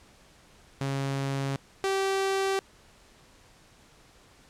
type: tone pair in turn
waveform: sawtooth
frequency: 137.1 / 387.8 Hz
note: C#3 / G4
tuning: -19 / -19 cents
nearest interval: octave + tritone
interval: 1800 cents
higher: second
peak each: -24 / -21 dBFS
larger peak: second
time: 0.81-1.56 / 1.84-2.59 s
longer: neither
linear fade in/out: 0 ms
effects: pink hiss -57 dBFS RMS until 4.49 s + low-pass 9000 Hz 12 dB/octave